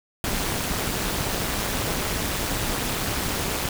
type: noise with amplitude modulation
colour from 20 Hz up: pink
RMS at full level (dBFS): -23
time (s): 0.24-3.69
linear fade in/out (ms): 2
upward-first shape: sine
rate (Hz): 211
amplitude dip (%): 75
effects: none